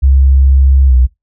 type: tone with pitch glide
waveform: sine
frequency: 67.3 to 62.79 Hz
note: C2 to B1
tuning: +49 to +29 cents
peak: -4 dBFS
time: 0.02-1.07 s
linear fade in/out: 20 ms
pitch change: -120 cents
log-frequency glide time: 0.87-0.93 s
effects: noise-tail reverb RT60 0.2 s tail -24 dB re dry